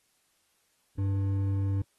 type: tone with hard clipping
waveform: sine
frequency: 98 Hz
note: G2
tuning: in tune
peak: -27 dBFS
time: 0.98-1.82 s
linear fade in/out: 5 ms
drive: 7 dB
effects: white hiss -71 dBFS RMS until 1.98 s + AAC 32 kbps